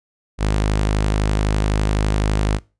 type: tone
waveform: sawtooth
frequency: 51.91 Hz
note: G#1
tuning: in tune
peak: -12 dBFS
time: 0.38-2.6 s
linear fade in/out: 50 ms
effects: noise-tail reverb RT60 0.3 s tail -23 dB re dry + resampled to 22050 Hz